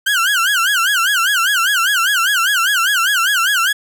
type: tone with vibrato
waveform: 30% pulse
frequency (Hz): 1500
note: F#6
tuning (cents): +23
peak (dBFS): -10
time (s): 0.06-3.73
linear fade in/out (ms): 10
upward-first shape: sine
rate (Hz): 5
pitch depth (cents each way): 200
effects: none